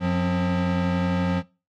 square tone cluster, 91.9 / 178.7 / 264.2 Hz, F#2 / F3 / C4, -11 / +40 / +17 cents, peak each -29 / -22 / -31 dBFS, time 0-1.43 s, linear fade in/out 50 ms, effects noise-tail reverb RT60 0.3 s tail -21 dB re dry + low-pass 3000 Hz 12 dB/octave

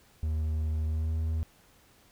triangle tone with pitch glide, 78 to 79.92 Hz, D#2 to D#2, +5 to +47 cents, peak -25 dBFS, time 0.23-1.43 s, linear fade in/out 0 ms, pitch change +42 cents, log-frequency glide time 0.86-1.15 s, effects pink hiss -61 dBFS RMS until 2.11 s

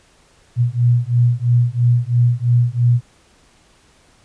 sine beating tone pair, 119.3 / 122.3 Hz, A#2 / B2, +41 / -16 cents, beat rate 3 Hz, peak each -15 dBFS, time 0.56-3.01 s, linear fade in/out 50 ms, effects pink hiss -53 dBFS RMS until 4.24 s + resampled to 22050 Hz

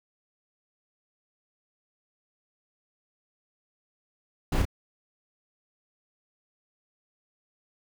brown noise with echo, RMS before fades -25 dBFS, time 4.52-4.62 s, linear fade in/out 5 ms, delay 33 ms, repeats 1, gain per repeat -2 dB, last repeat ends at 4.653 s, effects none

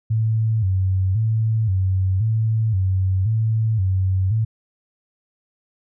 sine tone with vibrato, 102.3 Hz, G#2, 26 cents flat, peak -16 dBFS, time 0.1-4.45 s, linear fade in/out 10 ms, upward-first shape square, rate 0.95 Hz, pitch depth 140 cents each way, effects none

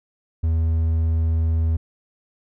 triangle tone, 81.1 Hz, E2, 28 cents flat, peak -15 dBFS, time 0.43-1.77 s, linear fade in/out 10 ms, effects none

